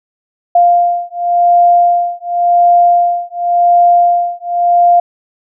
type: beating tone pair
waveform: sine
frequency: 698.5 / 699.41 Hz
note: F5 / F5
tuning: 0 / +2 cents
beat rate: 0.91 Hz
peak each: -10 dBFS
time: 0.55-5 s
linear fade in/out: 5 ms
effects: none